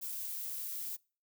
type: noise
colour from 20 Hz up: violet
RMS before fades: -40 dBFS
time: 0.01-0.97 s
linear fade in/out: 20 ms
effects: noise-tail reverb RT60 0.4 s tail -26 dB re dry